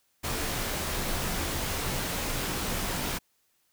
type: noise with comb filter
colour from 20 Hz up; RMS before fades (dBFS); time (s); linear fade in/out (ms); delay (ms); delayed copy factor
pink; -31; 0.23-3.19; 20; 19; -0.5
effects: white hiss -71 dBFS RMS until 3.72 s